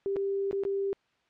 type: tone with dropouts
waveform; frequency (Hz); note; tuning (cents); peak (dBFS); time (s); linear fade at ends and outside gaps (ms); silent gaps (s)
sine; 394.4; G4; +11; -27; 0.06-0.93; 0; 0.16-0.166 / 0.511-0.529 / 0.636-0.651
effects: white hiss -70 dBFS RMS until 1.29 s + low-pass 3000 Hz 12 dB/octave